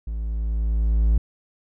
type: tone with level ramp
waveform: triangle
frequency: 55 Hz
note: A1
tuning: in tune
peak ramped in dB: -24 to -12 dBFS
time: 0.07-1.18 s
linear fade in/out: 5 ms
effects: none